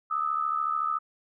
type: tone pair together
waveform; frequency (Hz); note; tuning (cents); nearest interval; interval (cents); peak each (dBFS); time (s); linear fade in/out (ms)
sine; 1225.3 / 1299; D#6 / E6; -27 / -26; minor second; 101; -28 / -28; 0.1-0.99; 20
effects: none